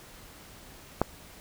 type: click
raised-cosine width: 1 ms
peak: -8 dBFS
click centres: 1.016 s
effects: pink hiss -50 dBFS RMS until 1.4 s